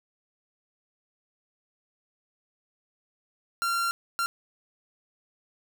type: tone bursts at uneven times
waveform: 45% pulse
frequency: 1377 Hz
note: F6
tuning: 25 cents flat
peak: -25 dBFS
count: 2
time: 3.62-3.91 / 4.19-4.26 s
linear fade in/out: 0 ms
effects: none